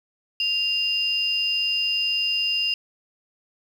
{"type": "tone pair together", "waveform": "sine", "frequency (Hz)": [2796, 4991], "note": ["F7", "D#8"], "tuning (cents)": [1, 5], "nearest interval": "minor seventh", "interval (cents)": 1004, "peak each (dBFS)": [-22, -26], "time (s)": [0.4, 2.74], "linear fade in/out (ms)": 2, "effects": ["8-bit"]}